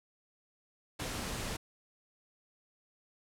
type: noise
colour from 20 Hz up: pink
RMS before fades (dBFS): -38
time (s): 0.99-1.57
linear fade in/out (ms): 10
effects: low-pass 11000 Hz 12 dB/octave